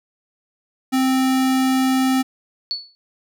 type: tone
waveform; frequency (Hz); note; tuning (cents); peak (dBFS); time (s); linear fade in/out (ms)
square; 261.6; C4; 0; -16; 0.92-2.23; 20
type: tone with exponential decay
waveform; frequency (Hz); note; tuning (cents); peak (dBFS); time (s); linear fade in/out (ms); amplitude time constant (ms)
sine; 4435; C#8; 0; -18; 2.71-2.95; 0; 51
effects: none